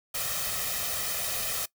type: noise with comb filter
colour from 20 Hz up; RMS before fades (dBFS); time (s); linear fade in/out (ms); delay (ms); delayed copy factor
white; -31; 0.14-1.66; 10; 1.6; +0.65
effects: noise-tail reverb RT60 0.1 s tail -20 dB re dry